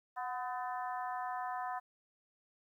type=harmonic tone with a mistuned harmonic; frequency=252.7 Hz; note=B3; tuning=40 cents sharp; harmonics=3 / 4 / 5 / 6 / 7; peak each=-39 / -41 / -46 / -51 / -49 dBFS; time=0.16-1.8 s; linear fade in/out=20 ms; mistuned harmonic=3; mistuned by=-46 cents; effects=12-bit